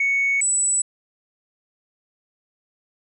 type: tone pair in turn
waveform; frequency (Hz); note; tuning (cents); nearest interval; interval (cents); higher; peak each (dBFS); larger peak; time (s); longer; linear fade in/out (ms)
sine; 2220 / 7916; C#7 / B8; +2 / +3; octave + minor seventh; 2201; second; -16; neither; 0-0.41 / 0.41-0.82; neither; 5
effects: tanh soft clip ceiling -14 dBFS